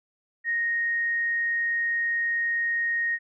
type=tone; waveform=sine; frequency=1864.7 Hz; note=A#6; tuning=in tune; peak=-23 dBFS; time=0.44-3.19 s; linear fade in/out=50 ms; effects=none